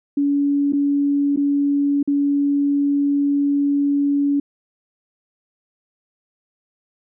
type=tone with dropouts; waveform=sine; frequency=284.1 Hz; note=C#4; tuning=43 cents sharp; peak=-15 dBFS; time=0.17-4.4 s; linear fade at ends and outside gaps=5 ms; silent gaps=0.724-0.732 / 1.362-1.372 / 2.029-2.075 s; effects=none